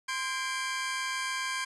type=tone cluster; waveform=sawtooth; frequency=1039 / 1602 / 2337 Hz; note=C6 / G6 / D7; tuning=-12 / +37 / -9 cents; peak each=-31 / -31 / -34 dBFS; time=0.08-1.65 s; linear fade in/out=10 ms; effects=resampled to 24000 Hz + 10-bit